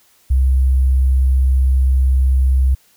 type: tone with sample-and-hold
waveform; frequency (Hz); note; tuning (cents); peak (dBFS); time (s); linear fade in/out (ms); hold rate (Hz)
sine; 65.41; C2; 0; -10; 0.3-2.75; 10; 11025
effects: white hiss -54 dBFS RMS until 2.96 s